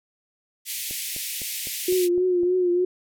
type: band-pass noise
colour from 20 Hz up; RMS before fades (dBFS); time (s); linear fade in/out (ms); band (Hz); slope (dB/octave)
white; -31; 0.65-2.09; 50; 2000 to 16000; 48
type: click train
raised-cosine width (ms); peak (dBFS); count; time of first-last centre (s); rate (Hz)
2; -27; 7; 0.91-2.433; 3.94
type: tone with vibrato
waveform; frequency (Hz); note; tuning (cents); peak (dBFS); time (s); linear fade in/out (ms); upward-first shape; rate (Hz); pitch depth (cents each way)
sine; 359.3; F4; +49; -18; 1.88-2.85; 5; triangle; 3.3; 56
effects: none